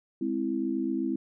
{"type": "chord", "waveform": "sine", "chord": "Ab augmented", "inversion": "none", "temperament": "equal", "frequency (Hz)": [207.7, 261.6, 329.6], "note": ["Ab3", "C4", "E4"], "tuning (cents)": [0, 0, 0], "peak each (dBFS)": [-34, -30, -30], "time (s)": [0.21, 1.16], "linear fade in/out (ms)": 5, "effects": []}